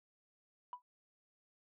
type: tone with exponential decay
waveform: sine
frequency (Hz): 987.8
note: B5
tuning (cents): 0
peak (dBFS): -37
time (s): 0.73-0.82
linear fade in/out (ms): 1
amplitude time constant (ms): 18
effects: tanh soft clip ceiling -36 dBFS